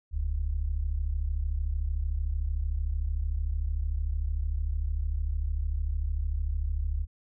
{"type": "tone pair together", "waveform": "sine", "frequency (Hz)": [40.07, 73.4], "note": ["E1", "D2"], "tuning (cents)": [-48, 0], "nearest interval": "minor seventh", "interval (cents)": 1048, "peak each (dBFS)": [-29, -29], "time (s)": [0.11, 7.07], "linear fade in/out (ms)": 50, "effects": []}